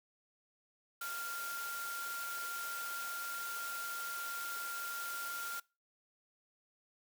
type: tone in noise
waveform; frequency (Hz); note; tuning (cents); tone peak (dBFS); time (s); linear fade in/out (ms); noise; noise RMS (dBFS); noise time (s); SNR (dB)
sine; 1391; F6; -7; -40; 1.01-5.6; 5; white; -45; 1.01-5.6; +2
effects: noise-tail reverb RT60 0.3 s tail -24 dB re dry + high-pass 400 Hz 12 dB/octave